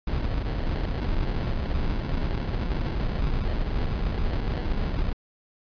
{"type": "noise with sample-and-hold", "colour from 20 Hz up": "brown", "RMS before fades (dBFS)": -26, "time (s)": [0.07, 5.13], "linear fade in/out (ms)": 5, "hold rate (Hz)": 1225, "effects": ["resampled to 11025 Hz"]}